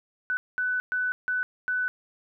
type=tone bursts at uneven times; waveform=sine; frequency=1497 Hz; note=F#6; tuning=20 cents sharp; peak=-24 dBFS; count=5; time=0.3-0.37 / 0.58-0.8 / 0.92-1.12 / 1.28-1.43 / 1.68-1.88 s; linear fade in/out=0 ms; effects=none